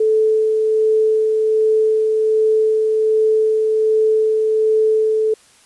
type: tone with tremolo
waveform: sine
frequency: 436.2 Hz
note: A4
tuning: 15 cents flat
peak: -11 dBFS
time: 0-5.34 s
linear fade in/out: 5 ms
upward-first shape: sine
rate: 1.3 Hz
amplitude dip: 25%
effects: white hiss -50 dBFS RMS until 5.65 s + resampled to 24000 Hz